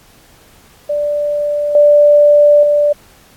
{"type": "tone with level steps", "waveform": "sine", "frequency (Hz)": 587.3, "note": "D5", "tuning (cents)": 0, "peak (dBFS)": [-13, -4, -8], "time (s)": [0.89, 2.93], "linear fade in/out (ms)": 10, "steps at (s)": [1.75, 2.63], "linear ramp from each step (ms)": 2, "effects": ["pink hiss -46 dBFS RMS until 3.36 s", "AAC 64 kbps"]}